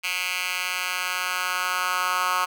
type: tone with high-pass filter sweep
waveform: 10% pulse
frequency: 182.1 Hz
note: F#3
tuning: 27 cents flat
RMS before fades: -26 dBFS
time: 0.03-2.46 s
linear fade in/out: 20 ms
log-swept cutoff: 2200 to 1200 Hz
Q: 2.9
effects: none